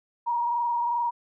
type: tone with frequency modulation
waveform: sine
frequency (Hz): 950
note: A#5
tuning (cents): +33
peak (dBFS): -23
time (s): 0.26-1.11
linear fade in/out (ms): 20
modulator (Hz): 22.6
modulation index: 0.84
effects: none